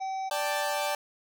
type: harmonic tone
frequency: 766 Hz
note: G5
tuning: 40 cents flat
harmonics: 1 / 3 / 5 / 7 / 8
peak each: -30 / -47 / -54 / -55 / -54 dBFS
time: 0-0.3 s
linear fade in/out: 20 ms
type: chord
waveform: sawtooth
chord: D suspended fourth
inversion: none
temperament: equal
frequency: 587.3 / 784 / 880 Hz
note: D5 / G5 / A5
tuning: 0 / 0 / 0 cents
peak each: -27 / -29 / -29 dBFS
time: 0.31-0.95 s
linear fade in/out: 2 ms
effects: none